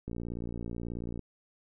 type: click train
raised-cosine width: 3 ms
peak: -25 dBFS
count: 66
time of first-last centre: 0.08-1.193 s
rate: 58.4 Hz
effects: none